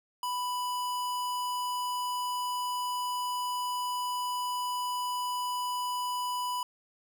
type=tone; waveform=square; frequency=990 Hz; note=B5; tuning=4 cents sharp; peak=-31 dBFS; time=0.23-6.63 s; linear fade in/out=2 ms; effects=none